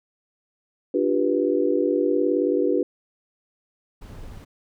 sine chord, G dominant seventh, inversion second, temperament just, 294 / 352.8 / 392 / 490 Hz, D4 / F4 / G4 / B4, +2 / +18 / 0 / -14 cents, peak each -24 dBFS, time 0.94-2.83 s, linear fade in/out 5 ms
brown noise, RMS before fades -39 dBFS, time 4.01-4.45 s, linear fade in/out 10 ms
effects none

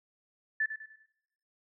sine tone with echo, 1752 Hz, A6, 8 cents flat, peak -26 dBFS, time 0.6-0.66 s, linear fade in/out 5 ms, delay 100 ms, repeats 4, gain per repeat -9 dB, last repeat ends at 1.06 s, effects noise-tail reverb RT60 0.8 s tail -17 dB re dry

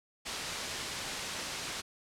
white low-pass noise, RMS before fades -39 dBFS, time 0.25-1.82 s, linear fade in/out 20 ms, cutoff 6000 Hz, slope 12 dB/octave, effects low-pass 12000 Hz 12 dB/octave

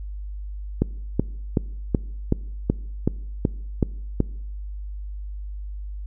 click train, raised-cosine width 3 ms, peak -5 dBFS, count 10, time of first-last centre 0.82-4.203 s, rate 2.66 Hz, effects noise-tail reverb RT60 0.8 s tail -23 dB re dry + added 50 Hz sine -30 dBFS peak until 6.06 s

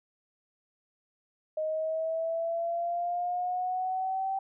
sine exponential sweep, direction up, 621 to 777 Hz, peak -28 dBFS, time 1.57-4.39 s, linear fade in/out 5 ms, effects none

